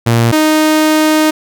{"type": "tone pair in turn", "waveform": "sawtooth", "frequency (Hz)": [116.54, 310.1], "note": ["A#2", "D#4"], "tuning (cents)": [0, -6], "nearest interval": "octave + perfect fourth", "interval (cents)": 1694, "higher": "second", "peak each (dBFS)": -4, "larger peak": "neither", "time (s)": [[0.06, 0.32], [0.32, 1.31]], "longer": "second", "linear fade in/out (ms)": 10, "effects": []}